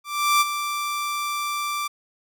sawtooth tone with ADSR envelope, 1174.7 Hz, D6, in tune, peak -11 dBFS, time 0.04-1.88 s, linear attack 370 ms, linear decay 26 ms, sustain -10 dB, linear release 13 ms, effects none

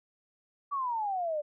sine exponential sweep, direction down, 1160 to 580 Hz, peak -29 dBFS, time 0.71-1.42 s, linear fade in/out 20 ms, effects none

